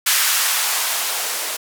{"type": "noise with band-pass filter sweep", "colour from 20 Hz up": "violet", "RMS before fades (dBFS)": -20, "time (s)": [0.06, 1.57], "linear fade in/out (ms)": 10, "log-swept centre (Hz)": [1400, 470], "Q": 1.1, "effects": []}